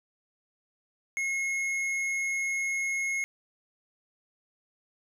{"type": "tone with hard clipping", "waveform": "sine", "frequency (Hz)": 2166, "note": "C#7", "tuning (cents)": -41, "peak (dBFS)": -29, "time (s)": [1.17, 3.24], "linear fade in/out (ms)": 0, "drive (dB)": 8, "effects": []}